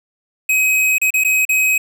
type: tone with dropouts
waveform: square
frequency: 2534 Hz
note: D#7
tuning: 31 cents sharp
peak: -13 dBFS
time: 0.49-1.78 s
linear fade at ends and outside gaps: 5 ms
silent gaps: 0.983-1.015 / 1.105-1.139 / 1.238-1.247 / 1.452-1.491 s
effects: none